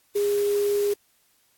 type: tone in noise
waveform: sine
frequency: 408.3 Hz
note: G#4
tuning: 29 cents flat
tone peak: -20 dBFS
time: 0.15-0.94 s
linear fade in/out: 10 ms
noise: white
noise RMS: -38 dBFS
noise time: 0.15-0.94 s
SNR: +15 dB
effects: white hiss -64 dBFS RMS until 1.57 s + AAC 64 kbps